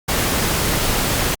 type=noise; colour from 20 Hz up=pink; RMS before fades=-19 dBFS; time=0.08-1.35 s; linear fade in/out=10 ms; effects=Opus 48 kbps